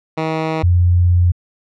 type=tone pair in turn; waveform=10% pulse / sine; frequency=159.1 / 88.32 Hz; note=D#3 / F2; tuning=+39 / +20 cents; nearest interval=minor seventh; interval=1019 cents; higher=first; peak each=-9 dBFS; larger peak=neither; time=0.17-0.63 / 0.63-1.32 s; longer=second; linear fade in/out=10 ms; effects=low-pass 3000 Hz 12 dB/octave